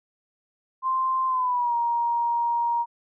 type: tone with pitch glide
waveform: sine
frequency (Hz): 1045 to 941.8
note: C6 to A#5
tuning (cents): -2 to +18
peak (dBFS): -21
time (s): 0.82-2.86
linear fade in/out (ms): 50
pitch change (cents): -180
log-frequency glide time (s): 1.27-1.75
effects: none